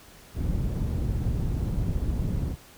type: low-pass noise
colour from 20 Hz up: white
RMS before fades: -27 dBFS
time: 0.34-2.56 s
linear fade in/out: 50 ms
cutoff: 120 Hz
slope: 12 dB/octave
effects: pink hiss -51 dBFS RMS until 2.77 s